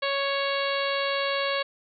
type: harmonic tone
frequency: 555 Hz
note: C#5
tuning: 2 cents sharp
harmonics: 1 / 2 / 3 / 4 / 5 / 6 / 7 / 8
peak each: -28 / -31 / -33 / -34 / -35 / -36 / -36 / -37 dBFS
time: 0.02-1.63 s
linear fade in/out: 10 ms
effects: none